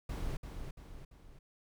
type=noise with echo; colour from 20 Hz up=brown; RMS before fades=-37 dBFS; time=0.09-0.37 s; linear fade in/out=5 ms; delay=340 ms; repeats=3; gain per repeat=-6 dB; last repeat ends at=1.39 s; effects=none